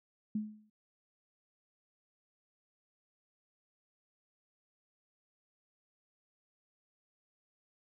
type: tone with exponential decay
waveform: sine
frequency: 213.2 Hz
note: G#3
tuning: 46 cents sharp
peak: -29 dBFS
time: 0.35-0.7 s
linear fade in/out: 5 ms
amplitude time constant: 74 ms
effects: none